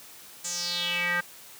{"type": "tone with band-pass filter sweep", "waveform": "square", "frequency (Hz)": 175.1, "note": "F3", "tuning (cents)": 5, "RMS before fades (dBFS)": -29, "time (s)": [0.44, 1.21], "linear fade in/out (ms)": 10, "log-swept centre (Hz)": [7400, 1600], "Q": 4.8, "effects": ["white hiss -48 dBFS RMS until 1.59 s", "high-pass 100 Hz 12 dB/octave"]}